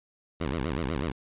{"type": "tone with vibrato", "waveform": "10% pulse", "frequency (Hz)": 73.42, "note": "D2", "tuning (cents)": 0, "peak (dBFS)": -20, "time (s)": [0.4, 1.12], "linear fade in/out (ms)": 10, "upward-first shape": "sine", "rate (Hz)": 8.1, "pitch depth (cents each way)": 290, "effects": ["resampled to 8000 Hz"]}